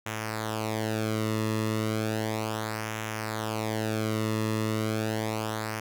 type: tone with flanger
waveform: sawtooth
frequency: 109.4 Hz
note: A2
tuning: 9 cents flat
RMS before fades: -30 dBFS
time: 0.06-5.8 s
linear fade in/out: 5 ms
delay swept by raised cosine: 0.22 to 1.32 ms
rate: 0.34 Hz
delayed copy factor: -0.7
effects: none